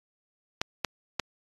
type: clicks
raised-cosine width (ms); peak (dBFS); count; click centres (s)
0.2; -9; 3; 0.615 / 0.847 / 1.197
effects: AAC 32 kbps